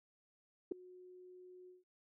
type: tone with ADSR envelope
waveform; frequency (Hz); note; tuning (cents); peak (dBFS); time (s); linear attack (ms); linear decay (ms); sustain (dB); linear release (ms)
sine; 364.3; F#4; -27; -30; 0.71-1.84; 9; 4; -24; 160
effects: none